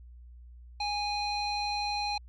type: tone with low-pass filter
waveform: square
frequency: 824 Hz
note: G#5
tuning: 14 cents flat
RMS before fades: -32 dBFS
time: 0.8-2.18 s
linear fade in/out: 5 ms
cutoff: 4200 Hz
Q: 3.6
effects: added 60 Hz sine -47 dBFS peak until 2.28 s